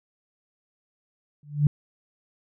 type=tone with exponential growth; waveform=sine; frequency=146.83 Hz; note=D3; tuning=in tune; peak=-12 dBFS; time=1.43-1.67 s; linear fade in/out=2 ms; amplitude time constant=52 ms; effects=none